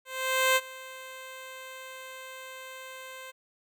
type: tone with ADSR envelope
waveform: 10% pulse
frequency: 521 Hz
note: C5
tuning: 7 cents flat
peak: -12 dBFS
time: 0.05-3.32 s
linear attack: 510 ms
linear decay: 43 ms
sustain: -21 dB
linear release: 22 ms
effects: none

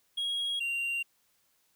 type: tone pair in turn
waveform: triangle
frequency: 3296 / 2768 Hz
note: G#7 / F7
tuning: -14 / -16 cents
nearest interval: minor third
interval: 302 cents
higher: first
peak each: -28 dBFS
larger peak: neither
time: 0.17-0.6 / 0.6-1.03 s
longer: neither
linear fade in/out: 10 ms
effects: white hiss -71 dBFS RMS until 1.75 s

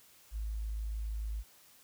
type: tone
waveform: sine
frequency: 53.5 Hz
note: A1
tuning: 48 cents flat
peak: -34 dBFS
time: 0.31-1.44 s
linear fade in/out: 50 ms
effects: white hiss -61 dBFS RMS until 1.83 s

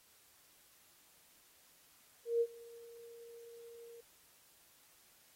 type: tone with ADSR envelope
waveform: sine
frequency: 467.1 Hz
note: A#4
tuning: 3 cents sharp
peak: -27 dBFS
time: 2.25-4.01 s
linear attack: 160 ms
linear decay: 53 ms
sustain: -24 dB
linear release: 10 ms
effects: white hiss -66 dBFS RMS until 5.35 s + AAC 48 kbps

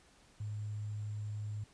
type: tone with sample-and-hold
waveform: sine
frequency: 105.2 Hz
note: G#2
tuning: 23 cents sharp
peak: -37 dBFS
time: 0.4-1.64 s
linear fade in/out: 5 ms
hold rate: 7350 Hz
effects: pink hiss -64 dBFS RMS until 1.73 s + resampled to 22050 Hz

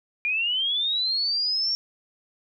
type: linear sweep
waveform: sine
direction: up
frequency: 2385 to 5530 Hz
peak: -22 dBFS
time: 0.25-1.75 s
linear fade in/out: 0 ms
effects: none

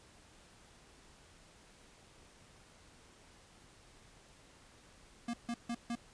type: tone bursts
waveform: square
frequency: 236 Hz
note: A#3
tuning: 22 cents sharp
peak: -36 dBFS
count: 4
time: 5.28-5.954 s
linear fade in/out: 5 ms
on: 56 ms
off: 150 ms
effects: pink hiss -61 dBFS RMS until 6.13 s + resampled to 22050 Hz

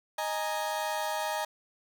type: chord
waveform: 35% pulse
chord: D# suspended fourth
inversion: none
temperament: equal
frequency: 622.3 / 830.6 / 932.3 Hz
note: D#5 / G#5 / A#5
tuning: 0 / 0 / 0 cents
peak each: -33 dBFS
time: 0.18-1.45 s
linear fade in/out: 5 ms
effects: none

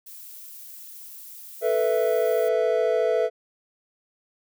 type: noise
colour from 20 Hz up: violet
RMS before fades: -42 dBFS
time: 0.06-2.49 s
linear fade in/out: 10 ms
type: chord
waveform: triangle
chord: A suspended second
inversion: none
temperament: equal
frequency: 440 / 493.9 / 659.3 Hz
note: A4 / B4 / E5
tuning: 0 / 0 / 0 cents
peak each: -22 dBFS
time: 1.61-3.3 s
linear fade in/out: 50 ms
effects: none

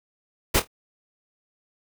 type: noise with echo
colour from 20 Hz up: pink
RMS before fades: -19 dBFS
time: 0.54-0.6 s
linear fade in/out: 10 ms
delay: 25 ms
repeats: 3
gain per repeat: -12 dB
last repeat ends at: 0.675 s
effects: none

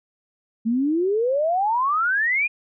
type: exponential sweep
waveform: sine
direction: up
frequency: 218.1 to 2489 Hz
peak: -18 dBFS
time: 0.65-2.48 s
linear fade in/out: 20 ms
effects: none

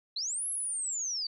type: linear two-way sweep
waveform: sine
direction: up then down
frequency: 3907 to 11175 to 4501 Hz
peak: -31 dBFS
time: 0.16-1.27 s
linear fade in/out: 5 ms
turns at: 0.48 s
effects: none

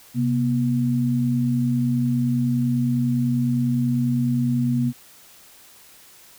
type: tone pair together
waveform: sine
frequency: 130.81 / 240.7 Hz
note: C3 / B3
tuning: 0 / -44 cents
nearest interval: major seventh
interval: 1056 cents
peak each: -22 / -20 dBFS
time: 0.14-4.93 s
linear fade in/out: 50 ms
effects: white hiss -49 dBFS RMS until 6.38 s

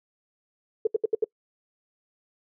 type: tone bursts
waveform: sine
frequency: 440 Hz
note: A4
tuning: in tune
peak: -18 dBFS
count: 5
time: 0.85-1.243 s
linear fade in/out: 5 ms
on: 21 ms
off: 72 ms
effects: noise-tail reverb RT60 0.1 s tail -26 dB re dry

